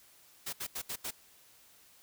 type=noise bursts at uneven times; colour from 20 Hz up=white; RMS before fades=-38 dBFS; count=5; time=0.46-0.53 / 0.6-0.67 / 0.75-0.82 / 0.89-0.96 / 1.04-1.11 s; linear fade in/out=10 ms; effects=white hiss -61 dBFS RMS until 2.02 s